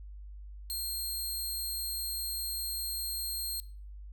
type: tone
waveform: 15% pulse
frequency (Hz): 4215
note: C8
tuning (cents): +12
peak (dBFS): -27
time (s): 0.7-3.6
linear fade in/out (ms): 0
effects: noise-tail reverb RT60 0.4 s tail -19 dB re dry + added 50 Hz sine -43 dBFS peak until 4.12 s